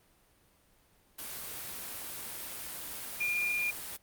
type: tone in noise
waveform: sine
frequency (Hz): 2412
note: D7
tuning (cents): +46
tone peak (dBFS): -29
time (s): 3.2-3.71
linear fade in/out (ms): 10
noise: white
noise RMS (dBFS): -41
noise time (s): 1.18-3.97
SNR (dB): +9
effects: pink hiss -66 dBFS RMS until 4.02 s + Opus 32 kbps